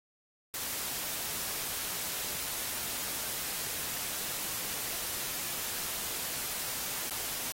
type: noise with dropouts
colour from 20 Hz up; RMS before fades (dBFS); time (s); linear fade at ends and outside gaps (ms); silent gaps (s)
white; -36; 0.54-7.52; 0; 7.097-7.108
effects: AAC 48 kbps